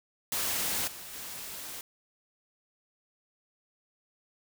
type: noise with level steps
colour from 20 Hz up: white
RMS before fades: -31 / -44 / -41 dBFS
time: 0.32-1.81 s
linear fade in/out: 2 ms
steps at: 0.87 / 1.13 s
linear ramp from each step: 10 ms
effects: none